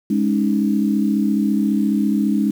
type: chord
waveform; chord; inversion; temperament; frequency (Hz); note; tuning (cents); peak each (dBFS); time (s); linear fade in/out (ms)
sine; Ab suspended fourth; none; just; 207.7 / 276.9 / 311.5; Ab3 / Db4 / Eb4; 0 / -2 / +2; -17 / -21 / -22; 0.1-2.51; 5
effects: 7-bit